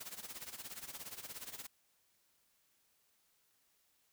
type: noise with tremolo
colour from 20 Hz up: white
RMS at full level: -45 dBFS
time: 0-1.67 s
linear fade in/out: 10 ms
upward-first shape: sine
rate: 17 Hz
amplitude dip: 80%
effects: white hiss -75 dBFS RMS until 4.12 s